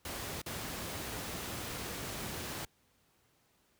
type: noise with dropouts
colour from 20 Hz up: pink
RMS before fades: -40 dBFS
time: 0.05-2.65 s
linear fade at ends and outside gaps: 2 ms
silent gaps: 0.417-0.461 s
effects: pink hiss -71 dBFS RMS until 3.79 s + high-pass 60 Hz 12 dB/octave